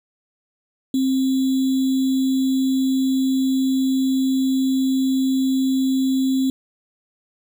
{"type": "tone with sample-and-hold", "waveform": "sine", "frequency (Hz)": 264, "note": "C4", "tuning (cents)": 16, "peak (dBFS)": -16, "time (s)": [0.94, 6.5], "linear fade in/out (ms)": 2, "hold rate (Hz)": 3675, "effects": []}